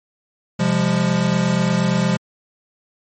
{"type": "chord", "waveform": "square", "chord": "F minor", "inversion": "second", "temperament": "equal with one note detuned", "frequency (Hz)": [130.81, 174.61, 203.1], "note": ["C3", "F3", "Ab3"], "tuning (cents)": [0, 0, -38], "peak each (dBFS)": [-23, -19, -21], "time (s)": [0.59, 2.17], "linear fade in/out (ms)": 10, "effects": ["MP3 32 kbps"]}